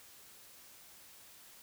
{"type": "silence", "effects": ["white hiss -57 dBFS RMS until 1.62 s"]}